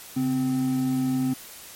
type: tone pair together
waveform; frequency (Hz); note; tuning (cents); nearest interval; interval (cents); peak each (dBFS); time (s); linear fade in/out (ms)
triangle; 137.15 / 258.9; C#3 / C4; -18 / -18; major seventh; 1100; -28 / -20; 0.16-1.34; 10
effects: white hiss -43 dBFS RMS until 1.75 s + MP3 64 kbps

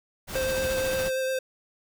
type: noise with tremolo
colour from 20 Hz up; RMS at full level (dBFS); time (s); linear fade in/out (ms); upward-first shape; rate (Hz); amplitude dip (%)
pink; -32; 0.27-1.11; 50; sine; 14; 35
type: tone with vibrato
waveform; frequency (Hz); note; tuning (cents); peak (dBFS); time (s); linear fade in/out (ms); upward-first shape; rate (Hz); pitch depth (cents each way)
square; 523.3; C5; 0; -26; 0.35-1.39; 5; sine; 8.6; 14
effects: none

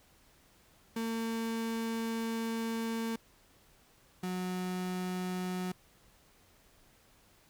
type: tone pair in turn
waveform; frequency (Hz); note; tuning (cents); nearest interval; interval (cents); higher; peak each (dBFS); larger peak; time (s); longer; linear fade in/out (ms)
35% pulse; 227 / 182.76; A#3 / F#3; -46 / -21; major third; 375; first; -31 / -32; first; 0.96-3.16 / 4.23-5.72; first; 5
effects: pink hiss -64 dBFS RMS until 7.49 s

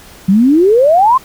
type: exponential sweep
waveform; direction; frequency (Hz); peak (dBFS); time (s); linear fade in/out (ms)
sine; up; 181.7 to 1081; -5; 0.28-1.18; 10
effects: pink hiss -38 dBFS RMS until 1.24 s

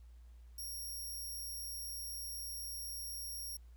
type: tone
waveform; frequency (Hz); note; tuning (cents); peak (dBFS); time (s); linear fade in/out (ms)
5% pulse; 5588; F8; 0; -36; 0.58-3.57; 5
effects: added 59 Hz sine -53 dBFS peak until 3.76 s + pink hiss -75 dBFS RMS until 3.76 s

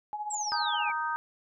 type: tone with tremolo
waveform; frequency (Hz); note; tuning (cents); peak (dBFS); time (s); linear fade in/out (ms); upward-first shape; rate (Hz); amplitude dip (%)
sine; 841; G#5; +22; -30; 0.13-0.9; 0; sine; 15; 65
type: exponential sweep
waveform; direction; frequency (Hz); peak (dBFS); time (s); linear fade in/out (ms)
sine; down; 7920 to 2236; -32; 0.3-0.92; 10
type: harmonic tone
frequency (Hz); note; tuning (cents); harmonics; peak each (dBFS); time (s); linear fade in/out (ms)
311.1; D#4; 0; 3 / 4 / 5; -32 / -33 / -34; 0.52-1.16; 0
effects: none

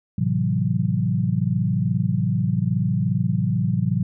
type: chord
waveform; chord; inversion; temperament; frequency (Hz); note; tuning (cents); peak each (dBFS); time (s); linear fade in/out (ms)
sine; F# half-diminished seventh; first; equal with one note detuned; 110 / 130.81 / 164.81 / 187.25; A2 / C3 / E3 / F#3; 0 / 0 / 0 / +21; -24; 0.18-4.03; 5
effects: none

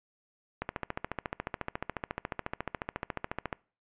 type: click train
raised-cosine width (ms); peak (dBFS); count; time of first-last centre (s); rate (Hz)
0.5; -17; 42; 0.62-3.528; 14.1
effects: noise-tail reverb RT60 0.4 s tail -24 dB re dry + resampled to 8000 Hz

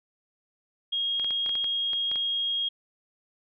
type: tone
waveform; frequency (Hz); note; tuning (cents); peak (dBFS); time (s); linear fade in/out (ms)
sine; 3264; G#7; -31; -25; 0.92-2.69; 10
type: clicks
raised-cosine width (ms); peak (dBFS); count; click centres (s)
0.3; -24; 10; 1.197 / 1.245 / 1.307 / 1.462 / 1.493 / 1.554 / 1.643 / 1.933 / 2.115 / 2.158
effects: none

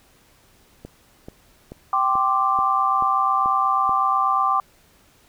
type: click train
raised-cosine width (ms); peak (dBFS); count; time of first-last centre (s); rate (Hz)
2; -22; 8; 0.85-3.893; 2.3
type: chord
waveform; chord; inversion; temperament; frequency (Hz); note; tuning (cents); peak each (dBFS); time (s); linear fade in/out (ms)
sine; G suspended fourth; none; equal with one note detuned; 779 / 1046.5 / 1174.7; G5 / C6 / D6; -11 / 0 / 0; -23 / -23 / -19; 1.93-4.6; 2
effects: pink hiss -56 dBFS RMS until 5.28 s

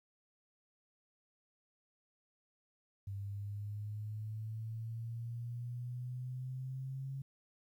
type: exponential sweep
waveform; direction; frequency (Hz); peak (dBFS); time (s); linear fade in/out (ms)
sine; up; 98.7 to 136.2; -39; 3.07-7.22; 5
effects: 12-bit

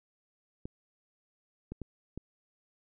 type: clicks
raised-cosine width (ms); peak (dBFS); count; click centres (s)
3; -26; 4; 0.655 / 1.72 / 1.817 / 2.176
effects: none

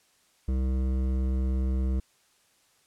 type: tone with hard clipping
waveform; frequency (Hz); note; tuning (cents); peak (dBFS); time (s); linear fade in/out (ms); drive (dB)
triangle; 64.9; C2; -13; -26; 0.48-2; 5; 16
effects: white hiss -65 dBFS RMS until 2.86 s + low-pass 10000 Hz 12 dB/octave

